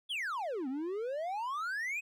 triangle exponential two-way sweep, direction down then up, 3531 to 250.8 to 2583 Hz, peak -32 dBFS, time 0.09-2.01 s, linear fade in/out 20 ms, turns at 0.68 s, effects none

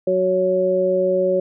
harmonic tone, 185.5 Hz, F#3, 5 cents sharp, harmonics 1 / 2 / 3, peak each -27 / -20 / -17 dBFS, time 0.07-1.4 s, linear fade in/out 5 ms, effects none

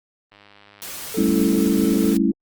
click train, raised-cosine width 0.3 ms, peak -31 dBFS, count 85, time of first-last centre 0.32-1.144 s, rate 102 Hz
white noise, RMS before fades -33 dBFS, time 0.82-2.17 s, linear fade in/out 0 ms
triangle tone with tremolo, 440 Hz, A4, in tune, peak -23 dBFS, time 1.14-2.14 s, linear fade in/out 5 ms, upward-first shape triangle, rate 4.6 Hz, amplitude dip 35%
sine chord, A dominant seventh, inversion third, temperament equal, 196 / 220 / 277.2 / 329.6 Hz, G3 / A3 / C#4 / E4, 0 / 0 / 0 / 0 cents, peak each -21 dBFS, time 1.17-2.32 s, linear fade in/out 10 ms
effects Opus 24 kbps

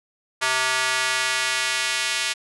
square tone with high-pass filter sweep, 129.7 Hz, C3, 15 cents flat, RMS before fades -23 dBFS, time 0.41-2.34 s, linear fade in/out 20 ms, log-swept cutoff 1300 to 2400 Hz, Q 1.1, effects resampled to 24000 Hz

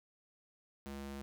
square tone with high-pass filter, 69.3 Hz, C#2, in tune, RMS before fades -45 dBFS, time 0.86-1.22 s, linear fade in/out 0 ms, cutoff 140 Hz, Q 1.5, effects none

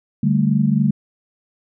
sine chord, D suspended fourth, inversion none, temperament equal, 146.83 / 196 / 220 Hz, D3 / G3 / A3, 0 / 0 / 0 cents, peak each -18 dBFS, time 0.23-0.91 s, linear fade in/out 5 ms, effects none

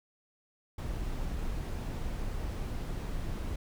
brown noise, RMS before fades -35 dBFS, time 0.78-3.56 s, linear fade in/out 5 ms, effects none

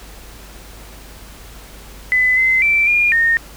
sine tone with pitch steps, 2009 / 2056 / 2337 / 2418 / 1840 Hz, B6 / C7 / D7 / D7 / A#6, +29 / -31 / -9 / +50 / -23 cents, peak -11 dBFS, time 2.12-3.37 s, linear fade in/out 0 ms, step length 250 ms, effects added 50 Hz sine -38 dBFS peak until 3.56 s + pink hiss -40 dBFS RMS until 3.56 s

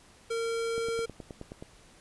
square tone, 459 Hz, A#4, 27 cents flat, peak -30 dBFS, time 0.3-1.06 s, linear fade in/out 10 ms
click train, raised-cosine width 2 ms, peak -27 dBFS, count 9, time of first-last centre 0.78-1.625 s, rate 9.47 Hz
effects pink hiss -57 dBFS RMS until 2 s + resampled to 24000 Hz

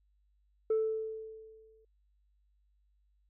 sine tone with exponential decay, 440 Hz, A4, in tune, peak -23 dBFS, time 0.7-1.85 s, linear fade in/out 5 ms, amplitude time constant 250 ms, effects tanh soft clip ceiling -24 dBFS + added 50 Hz sine -68 dBFS peak until 3.29 s

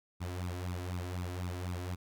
sawtooth tone with flanger, 89.6 Hz, F2, 45 cents sharp, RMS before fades -38 dBFS, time 0.2-1.96 s, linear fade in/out 20 ms, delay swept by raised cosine 0.8 to 3.1 ms, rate 4 Hz, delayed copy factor +0.8, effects none

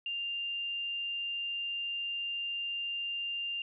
sine tone, 2794 Hz, F7, in tune, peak -33 dBFS, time 0.06-3.62 s, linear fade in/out 2 ms, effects none

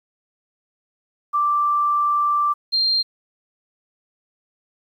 sine tone pair in turn, 1174.7 / 4186 Hz, D6 / C8, 0 / 0 cents, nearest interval octave + minor seventh, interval 2200 cents, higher second, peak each -16 dBFS, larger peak neither, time 1.33-2.54 / 2.72-3.03 s, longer first, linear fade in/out 20 ms, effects 9-bit

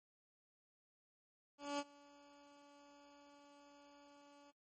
15% pulse tone with ADSR envelope, 286.8 Hz, D4, 41 cents flat, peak -31 dBFS, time 1.58-4.52 s, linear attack 210 ms, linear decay 45 ms, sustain -24 dB, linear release 23 ms, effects noise-tail reverb RT60 0.1 s tail -21 dB re dry + MP3 32 kbps

